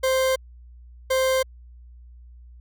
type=tone pair in turn; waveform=40% pulse; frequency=523.3 / 523.3 Hz; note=C5 / C5; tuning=0 / 0 cents; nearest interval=unison; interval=0 cents; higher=neither; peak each=-18 dBFS; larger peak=neither; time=0.03-0.36 / 1.1-1.43 s; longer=neither; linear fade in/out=10 ms; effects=added 60 Hz sine -43 dBFS peak until 2.6 s